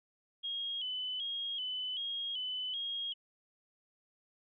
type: tone with vibrato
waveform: sine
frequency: 3136 Hz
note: G7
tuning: in tune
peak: -35 dBFS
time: 0.43-3.14 s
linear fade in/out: 20 ms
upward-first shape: square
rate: 1.3 Hz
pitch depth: 70 cents each way
effects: none